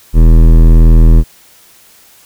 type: tone with hard clipping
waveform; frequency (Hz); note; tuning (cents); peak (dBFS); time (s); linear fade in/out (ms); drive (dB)
sine; 40.7; E1; -21; -3; 0.13-1.24; 50; 15
effects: white hiss -43 dBFS RMS until 2.25 s